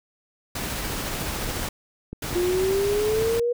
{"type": "noise with tremolo", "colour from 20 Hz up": "pink", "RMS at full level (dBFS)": -28, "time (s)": [0.55, 1.69], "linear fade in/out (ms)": 5, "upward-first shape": "triangle", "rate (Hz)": 14, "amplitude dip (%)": 25}
{"type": "clicks", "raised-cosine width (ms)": 3, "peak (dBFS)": -20, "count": 9, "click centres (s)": [1.49, 1.595, 2.13, 2.244, 2.329, 2.637, 2.71, 3.187, 3.222]}
{"type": "noise", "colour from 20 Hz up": "pink", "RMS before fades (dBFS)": -31, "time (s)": [2.22, 3.4], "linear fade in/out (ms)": 5}
{"type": "exponential sweep", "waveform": "sine", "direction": "up", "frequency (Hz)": [349.2, 486], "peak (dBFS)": -20, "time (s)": [2.35, 3.53], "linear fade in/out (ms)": 10}
{"effects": []}